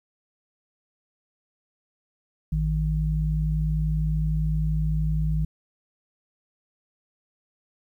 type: tone pair together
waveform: sine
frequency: 55.33 / 155.5 Hz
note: A1 / D#3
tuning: +10 / -1 cents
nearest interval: octave + tritone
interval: 1789 cents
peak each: -24 dBFS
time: 2.52-5.45 s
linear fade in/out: 5 ms
effects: 10-bit